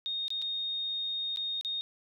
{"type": "tone with dropouts", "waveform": "sine", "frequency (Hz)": 3702, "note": "A#7", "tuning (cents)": -13, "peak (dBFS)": -31, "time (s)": [0.06, 1.81], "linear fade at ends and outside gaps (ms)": 0, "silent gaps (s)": [[0.281, 0.304], [0.417, 0.422], [1.361, 1.372], [1.611, 1.648]], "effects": []}